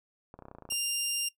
clicks, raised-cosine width 1 ms, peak -32 dBFS, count 12, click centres 0.341 / 0.39 / 0.423 / 0.454 / 0.484 / 0.514 / 0.55 / 0.585 / 0.623 / 0.653 / 0.69 / 0.723 s
15% pulse tone, 2794 Hz, F7, in tune, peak -22 dBFS, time 0.7-1.29 s, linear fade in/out 10 ms
effects noise-tail reverb RT60 0.1 s tail -19 dB re dry

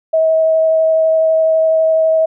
sine tone with vibrato, 641 Hz, E5, 49 cents flat, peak -9 dBFS, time 0.13-2.26 s, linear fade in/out 10 ms, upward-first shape sine, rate 12 Hz, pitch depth 8 cents each way, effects none

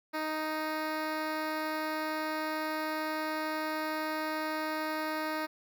10% pulse tone with notch filter, 311.1 Hz, D#4, in tune, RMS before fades -34 dBFS, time 0.13-5.47 s, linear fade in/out 20 ms, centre 8100 Hz, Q 0.75, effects none

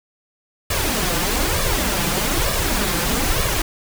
pink noise with flanger, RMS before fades -20 dBFS, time 0.7-3.62 s, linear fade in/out 5 ms, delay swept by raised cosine 1.7 to 5.9 ms, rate 1.1 Hz, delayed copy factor +0.7, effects none

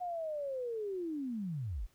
sine linear sweep, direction down, 730 to 32.7 Hz, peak -35 dBFS, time 0-1.87 s, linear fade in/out 20 ms, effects pink hiss -70 dBFS RMS until 1.94 s

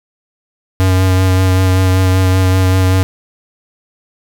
square tone with vibrato, 93.4 Hz, F#2, 17 cents sharp, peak -9 dBFS, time 0.8-3.03 s, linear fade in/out 0 ms, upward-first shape sine, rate 5.2 Hz, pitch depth 17 cents each way, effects none

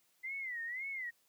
sine tone with vibrato, 2013 Hz, B6, 33 cents sharp, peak -38 dBFS, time 0.23-1.11 s, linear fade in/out 20 ms, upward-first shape sine, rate 1.9 Hz, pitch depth 160 cents each way, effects white hiss -73 dBFS RMS until 1.28 s + high-pass 100 Hz 12 dB/octave

